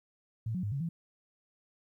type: tone with pitch steps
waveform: sine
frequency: 111.9 / 182 / 103 / 138.5 / 166.9 Hz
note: A2 / F#3 / G#2 / C#3 / E3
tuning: +30 / -28 / -14 / -1 / +22 cents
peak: -31 dBFS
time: 0.46-0.89 s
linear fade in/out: 5 ms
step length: 86 ms
effects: 12-bit